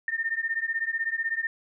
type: beating tone pair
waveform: sine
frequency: 1808 / 1824 Hz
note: A6 / A#6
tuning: +47 / -38 cents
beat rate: 16 Hz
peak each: -29 dBFS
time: 0.08-1.47 s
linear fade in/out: 2 ms
effects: none